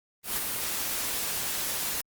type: noise with ADSR envelope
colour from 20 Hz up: white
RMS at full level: -27 dBFS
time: 0.23-2.01 s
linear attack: 130 ms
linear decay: 26 ms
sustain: -4 dB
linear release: 4 ms
effects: Opus 24 kbps